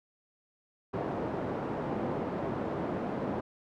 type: band-pass noise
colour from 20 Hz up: pink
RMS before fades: -34 dBFS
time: 0.93-3.41 s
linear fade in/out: 10 ms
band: 180 to 770 Hz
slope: 12 dB/octave
effects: none